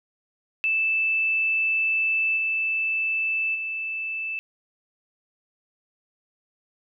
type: tone with level steps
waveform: sine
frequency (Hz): 2637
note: E7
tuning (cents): 0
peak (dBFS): -20 / -22 / -27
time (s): 0.64-4.39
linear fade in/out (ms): 0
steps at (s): 2.36 / 3.54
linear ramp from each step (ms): 20
effects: none